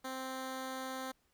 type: tone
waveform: 10% pulse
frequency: 261.6 Hz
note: C4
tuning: in tune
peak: -31 dBFS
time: 0.04-1.12 s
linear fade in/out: 10 ms
effects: pink hiss -75 dBFS RMS until 1.33 s